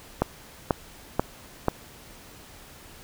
click train, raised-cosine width 1 ms, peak -6 dBFS, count 4, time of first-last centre 0.22-1.683 s, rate 2.05 Hz, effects pink hiss -48 dBFS RMS until 3.03 s

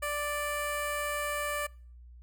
10% pulse tone with notch filter, 587.3 Hz, D5, in tune, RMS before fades -33 dBFS, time 0.02-1.67 s, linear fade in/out 10 ms, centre 3700 Hz, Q 1, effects noise-tail reverb RT60 0.5 s tail -25 dB re dry + added 60 Hz sine -48 dBFS peak until 2.22 s

